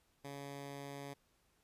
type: tone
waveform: 10% pulse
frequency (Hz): 140.6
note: C#3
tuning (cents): +25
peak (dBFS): -37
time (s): 0.24-1.14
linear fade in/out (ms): 10
effects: pink hiss -75 dBFS RMS until 1.63 s + resampled to 32000 Hz